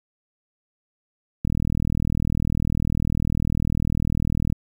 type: click train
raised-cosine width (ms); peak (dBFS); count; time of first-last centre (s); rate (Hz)
5; -10; 124; 1.45-4.525; 40
effects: 8-bit